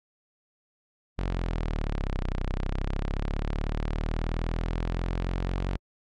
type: linear two-way sweep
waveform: sawtooth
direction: down then up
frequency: 46.34 to 30.87 to 46.34 Hz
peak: -23 dBFS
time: 1.18-5.77 s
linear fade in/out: 10 ms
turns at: 2.26 s
effects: low-pass 4000 Hz 12 dB/octave + AAC 64 kbps